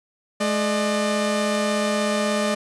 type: tone pair together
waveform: sawtooth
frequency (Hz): 212.5 / 601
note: G#3 / D5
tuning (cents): +40 / +40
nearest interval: octave + tritone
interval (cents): 1800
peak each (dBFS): -19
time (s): 0.4-2.55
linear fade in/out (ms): 10
effects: resampled to 24000 Hz